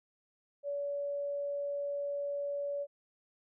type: tone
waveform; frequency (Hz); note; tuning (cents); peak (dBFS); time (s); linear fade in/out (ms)
sine; 570; C#5; +48; -33; 0.63-2.87; 50
effects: none